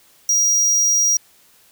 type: tone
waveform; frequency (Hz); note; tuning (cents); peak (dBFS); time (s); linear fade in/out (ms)
square; 5730; F8; +44; -14; 0.29-1.17; 2
effects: white hiss -53 dBFS RMS until 1.71 s